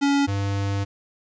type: tone pair in turn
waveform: square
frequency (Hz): 281.5 / 99.53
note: C#4 / G2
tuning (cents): +27 / +27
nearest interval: octave + tritone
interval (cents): 1800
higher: first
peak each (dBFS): -18 / -23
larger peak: first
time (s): 0.01-0.27 / 0.27-0.85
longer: second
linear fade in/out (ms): 20
effects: resampled to 16000 Hz + 10-bit